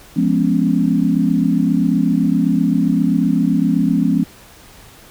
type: chord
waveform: sine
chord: C# dominant seventh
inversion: first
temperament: just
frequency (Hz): 173.24 / 207.9 / 249.5 / 277.2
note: E#3 / G#3 / B3 / C#4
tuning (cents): -14 / +2 / +18 / 0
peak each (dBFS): -18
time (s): 0.16-4.24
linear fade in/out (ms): 10
effects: pink hiss -43 dBFS RMS until 5.1 s